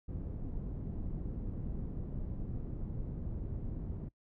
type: low-pass noise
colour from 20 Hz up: pink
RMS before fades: -39 dBFS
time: 0.08-4.09 s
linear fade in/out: 10 ms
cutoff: 230 Hz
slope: 12 dB/octave
effects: noise-tail reverb RT60 0.1 s tail -22 dB re dry